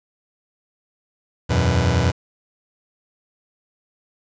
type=chord; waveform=sawtooth; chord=E suspended second; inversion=none; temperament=just; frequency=82.41 / 92.71 / 123.61 Hz; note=E2 / F#2 / B2; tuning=0 / +4 / +2 cents; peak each=-16 dBFS; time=1.49-2.12 s; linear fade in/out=20 ms; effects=resampled to 16000 Hz + 7-bit